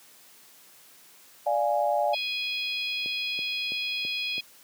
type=chord; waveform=sine; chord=D diminished; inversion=none; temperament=equal; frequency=587.3 / 698.5 / 830.6 Hz; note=D5 / F5 / Ab5; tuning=0 / 0 / 0 cents; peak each=-26 / -27 / -27 dBFS; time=1.46-2.15 s; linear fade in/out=10 ms
type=harmonic tone; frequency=830.6 Hz; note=G#5; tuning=in tune; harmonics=3 / 4 / 5 / 6; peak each=-31 / -32 / -37 / -39 dBFS; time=2.13-4.41 s; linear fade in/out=10 ms
type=click train; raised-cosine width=2 ms; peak=-29 dBFS; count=5; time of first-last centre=3.06-4.38 s; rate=3.03 Hz
effects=white hiss -54 dBFS RMS until 4.63 s + high-pass 150 Hz 12 dB/octave